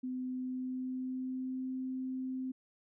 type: tone with pitch glide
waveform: sine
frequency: 254.9 to 259.2 Hz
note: C4 to C4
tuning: -45 to -16 cents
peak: -35 dBFS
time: 0.03-2.52 s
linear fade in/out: 10 ms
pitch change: +29 cents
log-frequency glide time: 0.27-1.71 s
effects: none